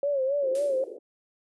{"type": "tone with vibrato", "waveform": "sine", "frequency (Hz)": 549, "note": "C#5", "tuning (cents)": -17, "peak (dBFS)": -23, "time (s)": [0.03, 0.84], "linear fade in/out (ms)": 2, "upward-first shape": "sine", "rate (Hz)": 3.7, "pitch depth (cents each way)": 96}
{"type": "band-pass noise", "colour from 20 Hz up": "pink", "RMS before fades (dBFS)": -41, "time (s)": [0.42, 0.99], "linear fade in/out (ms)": 10, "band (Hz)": [350, 530], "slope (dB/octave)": 48}
{"type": "noise with exponential decay", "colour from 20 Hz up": "blue", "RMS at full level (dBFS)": -38, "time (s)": [0.55, 0.97], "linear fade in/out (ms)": 1, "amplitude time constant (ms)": 91}
{"effects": ["resampled to 24000 Hz"]}